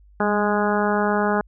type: harmonic tone with a mistuned harmonic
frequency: 207.7 Hz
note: G#3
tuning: in tune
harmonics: 1 / 2 / 3 / 4 / 5 / 6 / 7 / 8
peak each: -23 / -24 / -26 / -25 / -29 / -29 / -28 / -33 dBFS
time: 0.2-1.41 s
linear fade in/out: 2 ms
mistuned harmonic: 1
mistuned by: -28 cents
effects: added 50 Hz sine -48 dBFS peak until 1.47 s